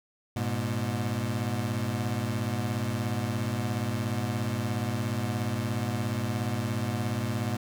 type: beating tone pair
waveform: 25% pulse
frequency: 103.83 / 120.83 Hz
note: G#2 / B2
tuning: 0 / -37 cents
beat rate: 17 Hz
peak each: -27 dBFS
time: 0.36-7.57 s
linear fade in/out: 5 ms
effects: none